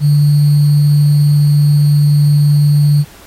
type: tone with sample-and-hold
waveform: sine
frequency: 146.6 Hz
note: D3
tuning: 3 cents flat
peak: -6 dBFS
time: 0-3.05 s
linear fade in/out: 50 ms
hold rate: 4410 Hz
effects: pink hiss -40 dBFS RMS until 3.26 s + AAC 48 kbps